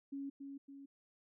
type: tone with echo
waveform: sine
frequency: 277.2 Hz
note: C#4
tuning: in tune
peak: -40 dBFS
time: 0.12-0.3 s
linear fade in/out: 10 ms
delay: 280 ms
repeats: 2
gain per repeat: -5 dB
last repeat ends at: 0.86 s
effects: none